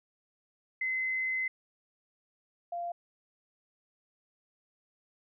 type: tone pair in turn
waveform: sine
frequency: 2049 / 692.7 Hz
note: C7 / F5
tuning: -37 / -14 cents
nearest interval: octave + perfect fifth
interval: 1877 cents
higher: first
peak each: -29 / -33 dBFS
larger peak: first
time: 0.81-1.48 / 2.72-2.92 s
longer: first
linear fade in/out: 5 ms
effects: none